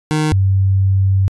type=tone pair in turn; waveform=25% pulse / sine; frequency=154.1 / 96.43 Hz; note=D#3 / G2; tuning=-16 / -28 cents; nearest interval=minor sixth; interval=812 cents; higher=first; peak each=-10 dBFS; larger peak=neither; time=0.11-0.32 / 0.32-1.28 s; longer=second; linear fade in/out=0 ms; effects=resampled to 24000 Hz